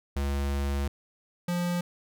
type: tone pair in turn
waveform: square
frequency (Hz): 70 / 175.47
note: C#2 / F3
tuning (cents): +18 / +8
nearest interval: octave + major third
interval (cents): 1590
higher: second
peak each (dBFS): -27 / -27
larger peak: neither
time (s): 0.16-0.88 / 1.48-1.81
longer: first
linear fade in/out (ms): 5
effects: none